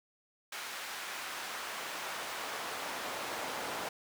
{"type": "noise with high-pass filter sweep", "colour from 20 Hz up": "brown", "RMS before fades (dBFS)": -40, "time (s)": [0.52, 3.89], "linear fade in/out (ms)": 5, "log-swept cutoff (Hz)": [1500, 630], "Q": 0.74, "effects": []}